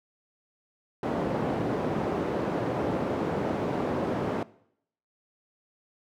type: band-pass noise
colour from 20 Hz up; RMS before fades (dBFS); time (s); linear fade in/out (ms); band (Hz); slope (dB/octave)
white; -29; 1.03-4.43; 2; 130 to 520; 12
effects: noise-tail reverb RT60 0.7 s tail -20 dB re dry